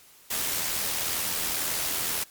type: noise with amplitude modulation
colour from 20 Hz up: white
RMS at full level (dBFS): -27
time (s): 0.3-2.24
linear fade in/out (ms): 10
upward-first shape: sine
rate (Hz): 82.1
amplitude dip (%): 35
effects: white hiss -54 dBFS RMS until 2.3 s + MP3 96 kbps